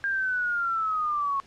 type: linear sweep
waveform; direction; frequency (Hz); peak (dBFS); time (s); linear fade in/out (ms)
sine; down; 1611 to 1093; -24; 0.04-1.4; 0
effects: pink hiss -55 dBFS RMS until 1.46 s + low-pass 6000 Hz 12 dB/octave